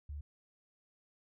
sine tone, 73 Hz, D2, 10 cents flat, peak -40 dBFS, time 0.09-0.21 s, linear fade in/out 5 ms, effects none

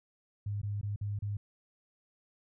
sine tone with dropouts, 102.5 Hz, G#2, 22 cents flat, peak -32 dBFS, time 0.46-1.37 s, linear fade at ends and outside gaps 5 ms, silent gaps 0.616-0.631 / 0.813-0.83 / 0.961-1.011 / 1.19-1.222 s, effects none

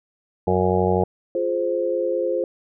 harmonic tone, 92.2 Hz, F#2, 6 cents flat, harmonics 1 / 2 / 4 / 5 / 6 / 7 / 8 / 9, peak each -25 / -24 / -23 / -22 / -28 / -28 / -28 / -26 dBFS, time 0.47-1.04 s, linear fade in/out 5 ms
sine chord, F minor, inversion none, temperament just, 349.2 / 419.1 / 523.8 Hz, F4 / Ab4 / C5, 0 / +16 / +2 cents, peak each -25 / -27 / -22 dBFS, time 1.35-2.44 s, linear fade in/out 2 ms
effects none

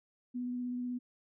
sine tone with vibrato, 246.9 Hz, B3, in tune, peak -34 dBFS, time 0.34-0.99 s, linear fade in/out 20 ms, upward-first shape triangle, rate 16 Hz, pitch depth 15 cents each way, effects none

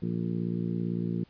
harmonic tone with a mistuned harmonic, 57.8 Hz, A#1, 14 cents flat, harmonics 2 / 3 / 4 / 5 / 6 / 7 / 8, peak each -36 / -30 / -35 / -43 / -38 / -46 / -47 dBFS, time 0.02-1.24 s, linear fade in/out 5 ms, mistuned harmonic 8, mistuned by -24 cents, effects pink hiss -62 dBFS RMS until 1.29 s + resampled to 11025 Hz

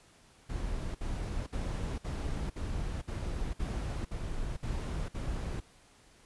brown noise bursts, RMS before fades -35 dBFS, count 10, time 0.49-5.603 s, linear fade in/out 10 ms, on 460 ms, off 57 ms, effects pink hiss -61 dBFS RMS until 6.25 s + resampled to 24000 Hz

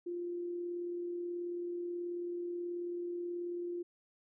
sine tone with amplitude modulation, 349.2 Hz, F4, in tune, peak -35 dBFS, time 0.06-3.83 s, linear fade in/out 10 ms, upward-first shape sine, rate 38.5 Hz, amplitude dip 25%, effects none

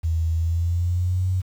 sine tone with pitch glide, 81.6 to 92.66 Hz, E2 to F#2, -17 to +3 cents, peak -19 dBFS, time 0.03-1.42 s, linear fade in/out 20 ms, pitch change +220 cents, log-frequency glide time 0.34-1.27 s, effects 8-bit

